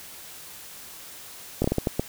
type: slowing click train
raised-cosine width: 2 ms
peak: -9 dBFS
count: 7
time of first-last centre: 1.62-1.995 s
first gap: 23 ms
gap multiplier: 1.4
effects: white hiss -43 dBFS RMS until 2.08 s